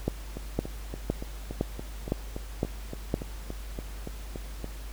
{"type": "two click trains", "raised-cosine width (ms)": 2, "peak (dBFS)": [-12, -22], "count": [7, 16], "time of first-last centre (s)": [[0.08, 3.141], [0.37, 4.644]], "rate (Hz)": [1.96, 3.51], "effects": ["added 50 Hz sine -37 dBFS peak until 4.92 s", "pink hiss -48 dBFS RMS until 4.92 s"]}